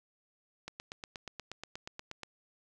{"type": "click train", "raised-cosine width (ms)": 0.2, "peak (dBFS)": -24, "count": 14, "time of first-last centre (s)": [0.68, 2.233], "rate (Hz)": 8.37, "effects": []}